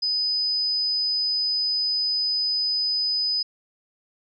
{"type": "tone", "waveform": "sine", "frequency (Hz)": 5000, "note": "D#8", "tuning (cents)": 8, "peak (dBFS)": -21, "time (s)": [0.02, 3.43], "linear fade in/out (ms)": 10, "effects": []}